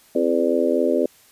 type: harmonic tone with a mistuned harmonic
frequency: 84 Hz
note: E2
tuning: 33 cents sharp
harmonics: 3 / 4 / 5 / 6 / 7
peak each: -23 / -23 / -23 / -23 / -23 dBFS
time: 0.15-1.06 s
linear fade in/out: 5 ms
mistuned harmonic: 3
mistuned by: +61 cents
effects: white hiss -53 dBFS RMS until 1.31 s + resampled to 32000 Hz